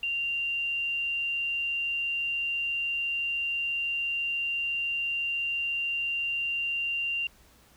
sine tone, 2777 Hz, F7, 10 cents flat, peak -27 dBFS, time 0.03-7.27 s, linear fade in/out 2 ms, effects added 60 Hz sine -62 dBFS peak until 7.76 s + pink hiss -59 dBFS RMS until 7.76 s

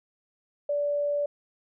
sine tone, 580 Hz, D5, 22 cents flat, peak -24 dBFS, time 0.69-1.26 s, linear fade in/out 5 ms, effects none

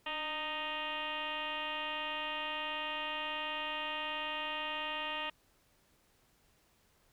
sine tone with frequency modulation, 1864.7 Hz, A#6, in tune, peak -35 dBFS, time 0.06-5.3 s, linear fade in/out 5 ms, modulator 314 Hz, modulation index 4.1, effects pink hiss -70 dBFS RMS until 7.12 s

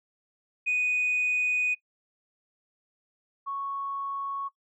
sine tone pair in turn, 2485 / 1106.9 Hz, D#7 / C#6, -3 / -3 cents, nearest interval octave + major second, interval 1400 cents, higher first, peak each -22 / -30 dBFS, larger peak first, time 0.66-1.75 / 3.46-4.49 s, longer first, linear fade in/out 20 ms, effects noise-tail reverb RT60 0.1 s tail -20 dB re dry + tanh soft clip ceiling -20 dBFS

